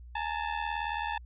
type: ring-modulated tone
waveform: sawtooth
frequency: 878 Hz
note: A5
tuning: 4 cents flat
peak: -24 dBFS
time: 0.15-1.18 s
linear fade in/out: 5 ms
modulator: 39.3 Hz
effects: added 60 Hz sine -45 dBFS peak until 1.25 s + resampled to 8000 Hz